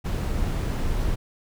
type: noise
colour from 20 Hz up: brown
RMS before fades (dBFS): -25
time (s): 0.04-1.16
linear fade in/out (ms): 20
effects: none